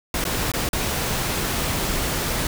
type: noise with dropouts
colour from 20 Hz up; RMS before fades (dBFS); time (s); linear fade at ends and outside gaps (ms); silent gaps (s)
pink; -24; 0.14-2.47; 2; 0.241-0.251 / 0.518-0.537 / 0.69-0.731
effects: none